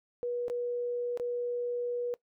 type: tone with dropouts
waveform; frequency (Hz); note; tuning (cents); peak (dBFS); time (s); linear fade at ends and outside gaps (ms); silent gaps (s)
sine; 484.4; B4; -34; -30; 0.23-2.14; 0; 0.482-0.499 / 1.174-1.198
effects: noise-tail reverb RT60 0.1 s tail -20 dB re dry